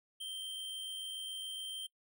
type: tone with amplitude modulation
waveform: square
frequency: 3139 Hz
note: G7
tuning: 2 cents sharp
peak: -39 dBFS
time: 0.2-1.87 s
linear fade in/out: 10 ms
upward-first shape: sine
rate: 87 Hz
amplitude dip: 35%
effects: noise-tail reverb RT60 0.1 s tail -22 dB re dry